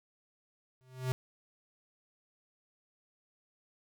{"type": "tone with exponential growth", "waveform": "square", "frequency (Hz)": 128.8, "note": "C3", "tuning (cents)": -27, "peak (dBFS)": -28, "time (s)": [0.81, 1.12], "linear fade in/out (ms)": 0, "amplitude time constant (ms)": 66, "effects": []}